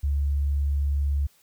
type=tone; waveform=sine; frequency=71 Hz; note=C#2; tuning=42 cents sharp; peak=-21 dBFS; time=0.03-1.27 s; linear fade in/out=10 ms; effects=white hiss -61 dBFS RMS until 1.42 s